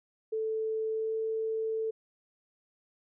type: tone with pitch glide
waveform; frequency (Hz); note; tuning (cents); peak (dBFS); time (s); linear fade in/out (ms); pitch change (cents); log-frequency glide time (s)
sine; 440 to 443.1; A4 to A4; 0 to +12; -29; 0.32-1.91; 10; +12; 0.91-1.14
effects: none